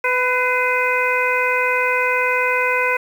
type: harmonic tone with a mistuned harmonic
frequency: 500 Hz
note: B4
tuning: 21 cents sharp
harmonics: 1 / 2 / 3 / 4 / 5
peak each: -22 / -22 / -22 / -22 / -22 dBFS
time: 0.04-2.97 s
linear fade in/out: 5 ms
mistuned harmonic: 4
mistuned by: +50 cents
effects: 7-bit